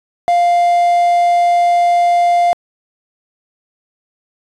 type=tone with quantisation; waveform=triangle; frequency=698.5 Hz; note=F5; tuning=in tune; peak=-7 dBFS; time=0.28-2.53 s; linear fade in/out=0 ms; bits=5; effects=resampled to 24000 Hz